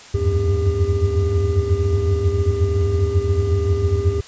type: tone cluster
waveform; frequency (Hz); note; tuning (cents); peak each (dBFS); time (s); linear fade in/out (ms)
triangle; 78 / 86.9 / 92.5 / 100.1 / 400.7; D#2 / F2 / F#2 / G2 / G4; +5 / -8 / 0 / +37 / +38; -20; 0.14-4.21; 10
effects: white hiss -41 dBFS RMS until 4.27 s + resampled to 16000 Hz